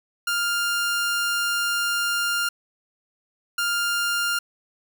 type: tone pair in turn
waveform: sawtooth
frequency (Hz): 1400 / 1400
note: F6 / F6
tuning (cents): +4 / +4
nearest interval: unison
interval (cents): 0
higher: neither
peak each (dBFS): -18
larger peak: neither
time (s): 0.27-2.49 / 3.58-4.39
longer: first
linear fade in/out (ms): 5
effects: none